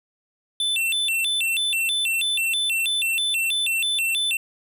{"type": "tone with vibrato", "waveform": "square", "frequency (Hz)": 3079, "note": "G7", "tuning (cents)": -32, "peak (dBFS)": -21, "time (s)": [0.6, 4.37], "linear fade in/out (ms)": 2, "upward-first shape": "square", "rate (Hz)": 3.1, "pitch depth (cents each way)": 230, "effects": []}